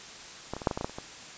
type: clicks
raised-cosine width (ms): 1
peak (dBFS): -18 / -23 / -23 / -8 / -16 / -17 / -18 / -15 / -30 / -22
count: 10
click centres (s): 0.536 / 0.566 / 0.618 / 0.672 / 0.712 / 0.775 / 0.811 / 0.845 / 0.896 / 0.985
effects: white hiss -45 dBFS RMS until 1.37 s + resampled to 16000 Hz